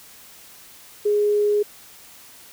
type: tone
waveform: sine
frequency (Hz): 415.3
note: G#4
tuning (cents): 0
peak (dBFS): -16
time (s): 1.05-1.63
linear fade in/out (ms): 10
effects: white hiss -46 dBFS RMS until 2.52 s